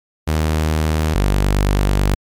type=tone pair in turn; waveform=sawtooth; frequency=78 / 49.14 Hz; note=D#2 / G1; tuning=+5 / +5 cents; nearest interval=minor sixth; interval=800 cents; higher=first; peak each=-11 / -9 dBFS; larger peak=second; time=0.27-1.15 / 1.15-2.15 s; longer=second; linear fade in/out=10 ms; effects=MP3 96 kbps